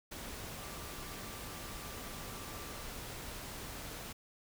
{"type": "tone in noise", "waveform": "sine", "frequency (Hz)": 1174.7, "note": "D6", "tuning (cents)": 0, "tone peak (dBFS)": -55, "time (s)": [0.58, 2.84], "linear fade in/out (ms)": 10, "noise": "pink", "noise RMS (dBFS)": -45, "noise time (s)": [0.11, 4.13], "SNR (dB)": -13, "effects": []}